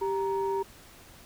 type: tone pair together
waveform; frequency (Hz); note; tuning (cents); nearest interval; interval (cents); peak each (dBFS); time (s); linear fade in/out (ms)
sine; 391.9 / 935.9; G4 / A#5; 0 / +7; octave + minor third; 1507; -27 / -30; 0.01-0.63; 10
effects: tanh soft clip ceiling -20 dBFS + pink hiss -52 dBFS RMS until 1.25 s